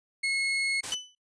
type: tone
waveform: 35% pulse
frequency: 2174 Hz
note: C#7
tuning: 34 cents flat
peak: -24 dBFS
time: 0.23-0.81 s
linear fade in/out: 10 ms
type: noise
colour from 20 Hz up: white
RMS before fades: -35 dBFS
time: 0.83-0.95 s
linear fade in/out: 10 ms
type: tone with exponential decay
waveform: 35% pulse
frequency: 3001 Hz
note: F#7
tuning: 24 cents sharp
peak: -23 dBFS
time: 0.92-1.15 s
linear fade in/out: 2 ms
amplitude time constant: 50 ms
effects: noise-tail reverb RT60 0.2 s tail -24 dB re dry + resampled to 22050 Hz